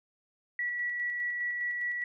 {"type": "tone with tremolo", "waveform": "sine", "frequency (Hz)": 1941, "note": "B6", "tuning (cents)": -31, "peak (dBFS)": -29, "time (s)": [0.59, 2.04], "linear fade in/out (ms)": 2, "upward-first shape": "square", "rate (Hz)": 4.9, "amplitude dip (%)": 25, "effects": []}